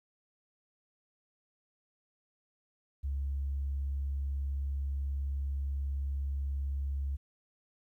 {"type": "tone", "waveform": "sine", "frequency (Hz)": 69.3, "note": "C#2", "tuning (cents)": 0, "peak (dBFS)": -30, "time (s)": [3.03, 7.17], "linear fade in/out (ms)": 20, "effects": ["tanh soft clip ceiling -27 dBFS", "12-bit"]}